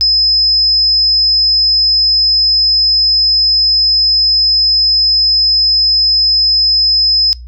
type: tone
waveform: sine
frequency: 5100 Hz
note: D#8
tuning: 42 cents sharp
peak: -7 dBFS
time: 0.01-7.33 s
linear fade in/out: 0 ms
effects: noise-tail reverb RT60 0.2 s tail -21 dB re dry + added 60 Hz sine -27 dBFS peak until 7.47 s